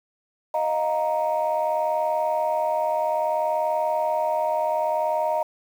sine chord, Eb suspended second, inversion none, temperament equal with one note detuned, 622.3 / 702.9 / 932.3 Hz, Eb5 / F5 / Bb5, 0 / +11 / 0 cents, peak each -23 / -27 / -24 dBFS, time 0.54-5.43 s, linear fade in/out 5 ms, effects tanh soft clip ceiling -14 dBFS + 8-bit

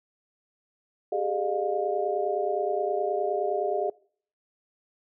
sine tone cluster, 392.7 / 422.3 / 610 / 706 Hz, G4 / G#4 / D#5 / F5, +3 / +29 / -34 / +19 cents, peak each -30 dBFS, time 1.12-3.9 s, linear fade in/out 5 ms, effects noise-tail reverb RT60 0.5 s tail -23 dB re dry

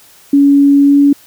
sine tone with pitch glide, 281.8 to 283.8 Hz, C#4 to C#4, +29 to +41 cents, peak -4 dBFS, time 0.33-1.13 s, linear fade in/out 5 ms, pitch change +12 cents, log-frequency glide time 0.83-0.98 s, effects white hiss -43 dBFS RMS until 1.26 s

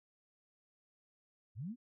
sine linear sweep, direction up, 85.3 to 258.8 Hz, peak -39 dBFS, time 1.55-1.76 s, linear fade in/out 50 ms, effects none

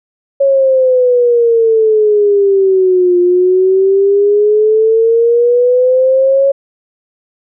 sine exponential two-way sweep, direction down then up, 554.4 to 352.7 to 554.4 Hz, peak -6 dBFS, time 0.4-6.52 s, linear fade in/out 10 ms, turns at 3.19 s, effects none

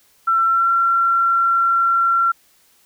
sine tone with pitch glide, 1346 to 1364 Hz, E6 to F6, +36 to -41 cents, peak -13 dBFS, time 0.27-2.32 s, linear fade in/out 10 ms, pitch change +23 cents, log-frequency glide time 0.46-0.71 s, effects white hiss -56 dBFS RMS until 2.85 s

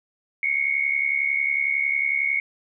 sine tone pair together, 2163 / 2234 Hz, C#7 / C#7, -43 / +13 cents, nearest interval minor second, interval 56 cents, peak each -23 dBFS, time 0.43-2.4 s, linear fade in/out 2 ms, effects none

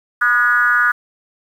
sine tone with frequency modulation, 1454 Hz, F#6, 31 cents flat, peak -11 dBFS, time 0.21-0.92 s, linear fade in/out 10 ms, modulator 231 Hz, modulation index 0.98, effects 7-bit

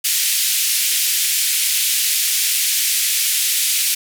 white band-pass noise, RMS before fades -18 dBFS, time 0.04-3.95 s, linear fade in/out 10 ms, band 2200 to 14000 Hz, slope 24 dB/octave, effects none

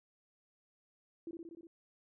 sine tone with echo, 333.9 Hz, E4, 22 cents sharp, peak -40 dBFS, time 1.27-1.31 s, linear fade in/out 2 ms, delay 60 ms, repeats 6, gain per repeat -2 dB, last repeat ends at 1.67 s, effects none

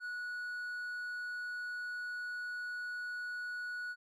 sine tone with hard clipping, 1466 Hz, F#6, 16 cents flat, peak -39 dBFS, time 0-3.96 s, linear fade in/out 50 ms, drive 3 dB, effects none

